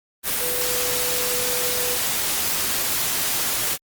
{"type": "tone in noise", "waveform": "sine", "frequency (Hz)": 493.9, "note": "B4", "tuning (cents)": 0, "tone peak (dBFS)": -29, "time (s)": [0.38, 1.99], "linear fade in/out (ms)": 50, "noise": "white", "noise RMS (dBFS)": -23, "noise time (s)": [0.23, 3.78], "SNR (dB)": -9, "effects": ["Opus 32 kbps"]}